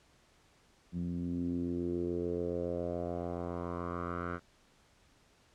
10% pulse tone with low-pass filter sweep, 87 Hz, F2, 6 cents flat, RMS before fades -36 dBFS, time 0.92-4.4 s, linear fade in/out 50 ms, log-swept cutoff 190 to 1500 Hz, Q 3.8, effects pink hiss -66 dBFS RMS until 5.54 s + low-pass 8000 Hz 12 dB/octave

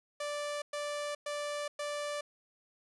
sawtooth tone bursts, 586 Hz, D5, 4 cents flat, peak -31 dBFS, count 4, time 0.2-2.21 s, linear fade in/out 5 ms, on 420 ms, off 110 ms, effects resampled to 24000 Hz

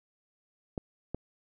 clicks, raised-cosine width 2 ms, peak -20 dBFS, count 2, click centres 0.778 / 1.146 s, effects none

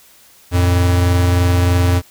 square tone pair together, 88.6 / 111.75 Hz, F2 / A2, +25 / +27 cents, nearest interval major third, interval 402 cents, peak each -12 / -22 dBFS, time 0.51-2.02 s, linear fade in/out 50 ms, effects white hiss -47 dBFS RMS until 2.1 s

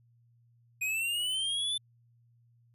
square linear sweep, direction up, 2479 to 3538 Hz, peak -30 dBFS, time 0.81-1.78 s, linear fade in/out 10 ms, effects added 118 Hz sine -62 dBFS peak until 2.74 s + resampled to 32000 Hz

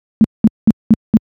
sine tone bursts, 220 Hz, A3, in tune, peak -3 dBFS, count 5, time 0.21-1.17 s, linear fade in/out 0 ms, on 32 ms, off 200 ms, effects high-pass 80 Hz 12 dB/octave

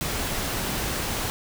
pink noise, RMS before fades -28 dBFS, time 0.01-1.3 s, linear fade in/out 0 ms, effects none

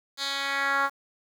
10% pulse tone with band-pass filter sweep, 277.2 Hz, C#4, in tune, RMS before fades -27 dBFS, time 0.17-0.9 s, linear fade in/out 50 ms, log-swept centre 4400 to 1200 Hz, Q 2, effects 8-bit

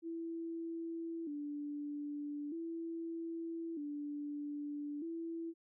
sine tone with vibrato, 311.1 Hz, D#4, in tune, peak -39 dBFS, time 0.02-5.54 s, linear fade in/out 50 ms, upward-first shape square, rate 0.4 Hz, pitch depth 110 cents each way, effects none

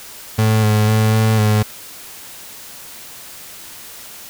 35% pulse tone with pitch steps, 109.4 / 106.8 / 109.1 / 110.2 / 106.6 Hz, A2 / G#2 / A2 / A2 / G#2, -9 / +49 / -14 / +3 / +46 cents, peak -10 dBFS, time 0.38-1.63 s, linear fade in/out 10 ms, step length 250 ms, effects white hiss -36 dBFS RMS until 4.29 s

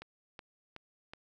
click train, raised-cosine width 0.3 ms, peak -29 dBFS, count 4, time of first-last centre 0.02-1.135 s, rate 2.69 Hz, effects none

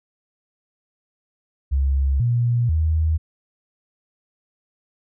sine tone with pitch steps, 68.2 / 119.7 / 79.3 Hz, C#2 / A#2 / D#2, -28 / +46 / +33 cents, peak -16 dBFS, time 1.71-3.18 s, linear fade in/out 20 ms, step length 490 ms, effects none

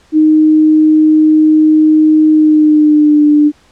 sine tone with pitch glide, 310 to 297 Hz, D#4 to D4, -6 to +20 cents, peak -4 dBFS, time 0.12-3.52 s, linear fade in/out 50 ms, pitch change -74 cents, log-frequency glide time 2.31-3.24 s, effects pink hiss -48 dBFS RMS until 3.71 s + low-pass 7000 Hz 12 dB/octave

